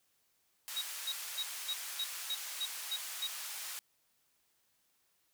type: band-pass noise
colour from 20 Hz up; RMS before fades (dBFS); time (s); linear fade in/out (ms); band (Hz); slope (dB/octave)
white; -43; 0.68-3.79; 0; 1000 to 14000; 12
type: tone bursts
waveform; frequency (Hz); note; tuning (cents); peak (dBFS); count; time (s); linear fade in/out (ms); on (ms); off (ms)
triangle; 3809; A#7; +37; -32; 9; 0.76-3.273; 10; 57; 250
effects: white hiss -75 dBFS RMS until 5.33 s